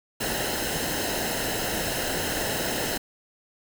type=noise with comb filter; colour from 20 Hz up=pink; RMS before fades=-28 dBFS; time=0.2-2.98 s; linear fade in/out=10 ms; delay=0.86 ms; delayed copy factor=-0.65; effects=none